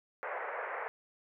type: band-pass noise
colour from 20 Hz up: pink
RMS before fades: -39 dBFS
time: 0.23-0.88 s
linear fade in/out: 0 ms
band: 460 to 2100 Hz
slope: 48 dB/octave
effects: none